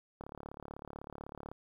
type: click train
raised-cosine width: 1 ms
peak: -30 dBFS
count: 48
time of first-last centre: 0.21-1.516 s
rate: 36 Hz
effects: 10-bit